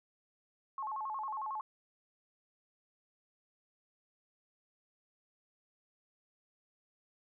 sine tone with vibrato, 966 Hz, B5, 39 cents flat, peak -36 dBFS, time 0.78-1.61 s, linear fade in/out 2 ms, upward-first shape square, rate 11 Hz, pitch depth 200 cents each way, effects none

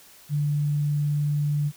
sine tone, 146.83 Hz, D3, in tune, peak -21 dBFS, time 0.29-1.72 s, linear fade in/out 50 ms, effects white hiss -51 dBFS RMS until 1.76 s

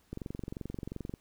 click train, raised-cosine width 3 ms, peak -25 dBFS, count 24, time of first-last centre 0.13-1.139 s, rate 22.8 Hz, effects pink hiss -68 dBFS RMS until 1.2 s

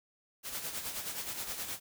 white noise with tremolo, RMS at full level -37 dBFS, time 0.43-1.8 s, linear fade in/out 50 ms, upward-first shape sine, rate 9.5 Hz, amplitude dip 55%, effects none

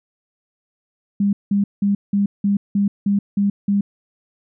sine tone bursts, 201.1 Hz, G3, 44 cents sharp, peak -14 dBFS, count 9, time 1.2-3.81 s, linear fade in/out 5 ms, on 130 ms, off 180 ms, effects none

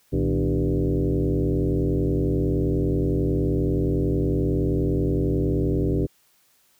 sine tone with frequency modulation, 116.54 Hz, A#2, in tune, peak -19 dBFS, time 0.12-6.07 s, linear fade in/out 20 ms, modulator 90.7 Hz, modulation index 3.6, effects white hiss -62 dBFS RMS until 6.79 s

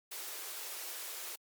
white high-pass noise, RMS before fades -43 dBFS, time 0.11-1.36 s, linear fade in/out 10 ms, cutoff 330 Hz, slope 96 dB/octave, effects Opus 48 kbps

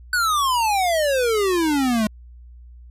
square exponential sweep, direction down, 1508 to 208.5 Hz, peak -18 dBFS, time 0.13-2.07 s, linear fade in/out 2 ms, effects added 60 Hz sine -40 dBFS peak until 2.9 s + resampled to 32000 Hz

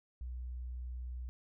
sine tone, 61.74 Hz, B1, in tune, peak -39 dBFS, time 0.21-1.29 s, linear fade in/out 0 ms, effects none

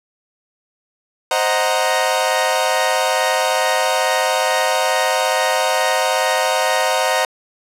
sawtooth chord, C half-diminished seventh, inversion none, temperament equal, 523.3 / 622.3 / 740 / 932.3 Hz, C5 / Eb5 / Gb5 / Bb5, 0 / 0 / 0 / 0 cents, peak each -17 dBFS, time 1.31-7.25 s, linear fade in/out 2 ms, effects low-pass 12000 Hz 12 dB/octave

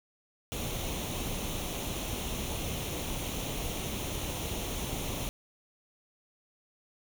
pink noise with comb filter, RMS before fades -35 dBFS, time 0.52-5.29 s, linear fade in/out 0 ms, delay 0.31 ms, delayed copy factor +0.6, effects none

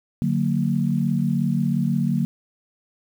sine chord, D augmented, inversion none, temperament just, 146.83 / 183.54 / 229.4 Hz, D3 / F#3 / A#3, 0 / -14 / -28 cents, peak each -23 dBFS, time 0.22-2.25 s, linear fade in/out 0 ms, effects 8-bit

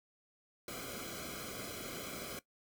pink noise with comb filter, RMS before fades -44 dBFS, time 0.68-2.39 s, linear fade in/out 2 ms, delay 1.1 ms, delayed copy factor -1, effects noise-tail reverb RT60 0.1 s tail -17 dB re dry

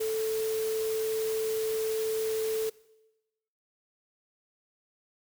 sine tone in noise, 440 Hz, A4, in tune, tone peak -27 dBFS, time 0-2.7 s, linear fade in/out 10 ms, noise white, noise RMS -40 dBFS, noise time 0-2.7 s, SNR +10 dB, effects noise-tail reverb RT60 1.0 s tail -21 dB re dry

